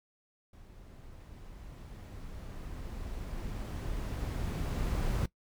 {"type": "noise with level ramp", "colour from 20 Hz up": "brown", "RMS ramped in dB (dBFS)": [-53, -30], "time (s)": [0.53, 5.26], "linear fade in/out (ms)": 5, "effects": ["noise-tail reverb RT60 0.1 s tail -19 dB re dry"]}